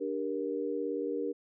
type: chord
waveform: sine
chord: G minor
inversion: second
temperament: just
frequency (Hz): 294 / 392 / 470.4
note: D4 / G4 / Bb4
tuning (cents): +2 / 0 / +16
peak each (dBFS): -36 / -36 / -34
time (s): 0-1.33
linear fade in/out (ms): 20
effects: none